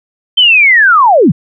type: linear sweep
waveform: sine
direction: down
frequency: 3136 to 116.8 Hz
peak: -3 dBFS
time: 0.37-1.32 s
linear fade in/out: 10 ms
effects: none